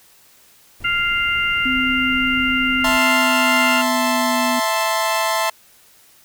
brown noise, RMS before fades -36 dBFS, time 0.8-2.98 s, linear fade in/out 5 ms
harmonic tone, 697 Hz, F5, 4 cents flat, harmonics 2 / 3 / 4, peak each -21 / -21 / -21 dBFS, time 0.84-3.82 s, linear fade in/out 10 ms
sine tone with pitch glide, 258 to 247.1 Hz, C4 to B3, -24 to +1 cents, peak -21 dBFS, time 1.65-4.6 s, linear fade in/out 10 ms, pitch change -75 cents, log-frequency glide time 2.85-4.34 s
sawtooth chord, A minor, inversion second, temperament equal, 659.3 / 880 / 1046.5 Hz, E5 / A5 / C6, 0 / 0 / 0 cents, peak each -18 dBFS, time 2.84-5.5 s, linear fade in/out 5 ms
effects white hiss -51 dBFS RMS until 6.24 s

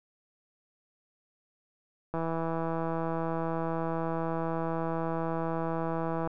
click train, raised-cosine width 1 ms, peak -19 dBFS, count 679, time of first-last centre 2.14-6.274 s, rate 164 Hz, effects none

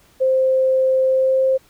sine tone with pitch glide, 523.3 to 527.5 Hz, C5 to C5, 0 to +14 cents, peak -13 dBFS, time 0.2-1.58 s, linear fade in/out 20 ms, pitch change +14 cents, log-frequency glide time 1.04-1.45 s, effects pink hiss -54 dBFS RMS until 1.69 s

